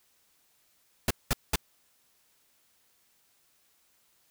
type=noise bursts; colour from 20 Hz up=pink; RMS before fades=-25 dBFS; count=3; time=1.08-1.558 s; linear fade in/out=2 ms; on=26 ms; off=200 ms; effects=white hiss -68 dBFS RMS until 4.3 s